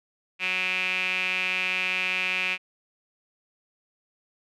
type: tone with band-pass filter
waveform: sawtooth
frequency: 185 Hz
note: F#3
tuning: in tune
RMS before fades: -27 dBFS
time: 0.39-2.58 s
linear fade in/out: 50 ms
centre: 2500 Hz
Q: 8.5
effects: none